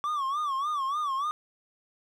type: tone with vibrato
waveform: triangle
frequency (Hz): 1140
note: C#6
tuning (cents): +48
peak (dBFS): -25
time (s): 0.04-1.31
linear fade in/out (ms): 0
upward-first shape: sine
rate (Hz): 3.4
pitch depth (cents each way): 130
effects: none